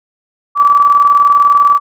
sine tone with tremolo, 1154 Hz, D6, 31 cents flat, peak -3 dBFS, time 0.55-1.8 s, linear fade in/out 50 ms, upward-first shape square, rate 20 Hz, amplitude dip 45%, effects none

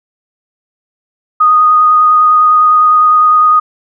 sine tone with vibrato, 1240 Hz, D#6, 6 cents flat, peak -4 dBFS, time 1.4-3.6 s, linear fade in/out 10 ms, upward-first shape sine, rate 9.9 Hz, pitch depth 13 cents each way, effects none

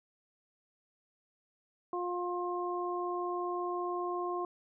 harmonic tone, 354.6 Hz, F4, 26 cents sharp, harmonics 1 / 2 / 3, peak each -35 / -39 / -37 dBFS, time 1.93-4.45 s, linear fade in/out 2 ms, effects none

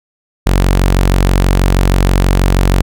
sawtooth tone, 46.25 Hz, F#1, in tune, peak -4 dBFS, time 0.46-2.82 s, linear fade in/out 10 ms, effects none

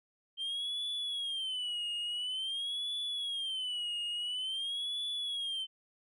sine tone with vibrato, 3136 Hz, G7, in tune, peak -31 dBFS, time 0.37-5.67 s, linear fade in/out 50 ms, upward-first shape sine, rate 0.48 Hz, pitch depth 160 cents each way, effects tanh soft clip ceiling -33 dBFS

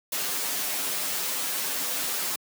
white noise with comb filter, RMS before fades -29 dBFS, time 0.12-2.36 s, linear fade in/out 5 ms, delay 8.9 ms, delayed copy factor -1, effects high-pass 200 Hz 12 dB/octave

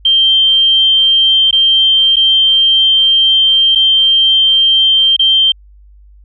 sine tone with dropouts, 3149 Hz, G7, 7 cents sharp, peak -6 dBFS, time 0.05-5.52 s, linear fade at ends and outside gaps 5 ms, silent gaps 1.51-1.527 / 2.159-2.166 / 3.751-3.756 / 5.165-5.193 s, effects added 50 Hz sine -38 dBFS peak until 6.24 s

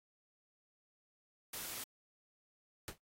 white noise, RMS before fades -44 dBFS, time 1.53-1.84 s, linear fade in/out 5 ms
pink noise with exponential decay, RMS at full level -39 dBFS, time 2.88-2.98 s, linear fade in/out 0 ms, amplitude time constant 21 ms
effects AAC 48 kbps

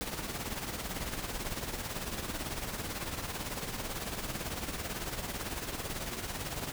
pink noise with tremolo, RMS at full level -35 dBFS, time 0.01-6.72 s, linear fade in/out 0 ms, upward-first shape triangle, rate 18 Hz, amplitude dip 65%, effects none

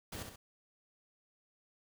pink noise with echo, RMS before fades -44 dBFS, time 0.12-0.23 s, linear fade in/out 5 ms, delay 65 ms, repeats 2, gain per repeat -5 dB, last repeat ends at 0.36 s, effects none

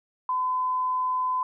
sine tone, 1015 Hz, B5, 47 cents sharp, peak -23 dBFS, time 0.29-1.43 s, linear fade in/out 2 ms, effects none

